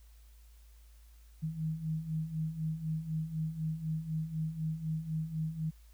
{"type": "beating tone pair", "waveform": "sine", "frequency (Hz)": [155.56, 159.56], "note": ["D#3", "D#3"], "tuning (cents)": [0, 44], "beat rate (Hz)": 4, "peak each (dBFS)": [-39, -34], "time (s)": [1.42, 5.71], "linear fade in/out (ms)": 20, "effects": ["added 55 Hz sine -54 dBFS peak until 5.93 s", "white hiss -68 dBFS RMS until 5.93 s"]}